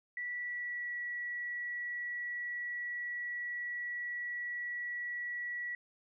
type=tone with pitch glide; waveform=sine; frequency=1955 to 1938.1 Hz; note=B6 to B6; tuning=-18 to -33 cents; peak=-36 dBFS; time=0.17-5.75 s; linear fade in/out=2 ms; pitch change=-15 cents; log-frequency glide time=0.37-0.94 s; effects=none